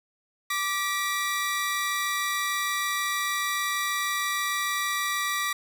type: tone pair together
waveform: sawtooth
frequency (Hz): 1172.1 / 1938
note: D6 / B6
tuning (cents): -4 / -33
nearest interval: major sixth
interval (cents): 871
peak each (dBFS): -25 / -25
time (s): 0.5-5.53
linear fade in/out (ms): 5
effects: none